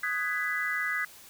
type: chord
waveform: sine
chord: G# minor seventh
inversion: second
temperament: just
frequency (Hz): 1245.9 / 1495.1 / 1661.2 / 1993.5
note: D#6 / F#6 / G#6 / B6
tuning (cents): +2 / +18 / 0 / +16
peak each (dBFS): -36 / -36 / -32 / -31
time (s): 0.03-1.05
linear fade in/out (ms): 5
effects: white hiss -51 dBFS RMS until 1.29 s